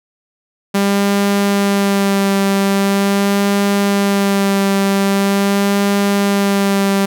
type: tone with vibrato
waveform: sawtooth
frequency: 198.7 Hz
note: G3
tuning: 24 cents sharp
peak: -8 dBFS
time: 0.74-7.06 s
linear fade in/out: 10 ms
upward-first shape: sine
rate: 0.43 Hz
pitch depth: 17 cents each way
effects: none